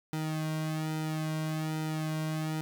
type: tone with flanger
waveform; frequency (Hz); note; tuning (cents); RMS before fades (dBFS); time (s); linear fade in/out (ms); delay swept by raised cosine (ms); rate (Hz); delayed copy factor
sawtooth; 156.6; D#3; +11; -33; 0.13-2.61; 0; 1.8 to 2.32; 1.2; -0.95
effects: none